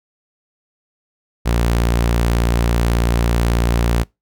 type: tone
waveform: sawtooth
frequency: 58.27 Hz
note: A#1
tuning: in tune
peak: -10 dBFS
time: 1.45-4.04 s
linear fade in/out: 20 ms
effects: noise-tail reverb RT60 0.2 s tail -24 dB re dry